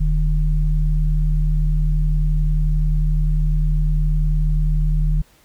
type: tone pair together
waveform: sine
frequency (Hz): 40.28 / 151.9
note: E1 / D#3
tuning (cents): -39 / -41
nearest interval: octave + major seventh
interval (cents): 2298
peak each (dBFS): -15 / -21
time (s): 0-5.22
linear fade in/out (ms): 10
effects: pink hiss -54 dBFS RMS until 5.44 s